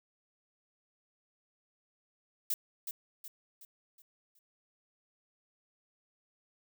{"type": "noise with echo", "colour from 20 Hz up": "violet", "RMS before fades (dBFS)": -32, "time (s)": [2.5, 2.54], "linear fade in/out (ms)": 2, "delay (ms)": 370, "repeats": 5, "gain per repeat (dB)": -7, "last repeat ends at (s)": 4.39, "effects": []}